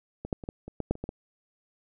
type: clicks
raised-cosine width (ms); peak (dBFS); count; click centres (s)
2; -22 / -14 / -27 / -20 / -27 / -17 / -12 / -29 / -20 / -21; 10; 0.25 / 0.328 / 0.438 / 0.489 / 0.68 / 0.803 / 0.91 / 0.954 / 1.04 / 1.091
effects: none